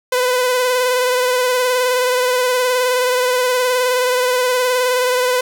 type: tone with vibrato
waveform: sawtooth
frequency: 502 Hz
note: B4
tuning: 28 cents sharp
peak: -10 dBFS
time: 0.12-5.41 s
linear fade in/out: 5 ms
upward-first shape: sine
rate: 19 Hz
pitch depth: 31 cents each way
effects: 8-bit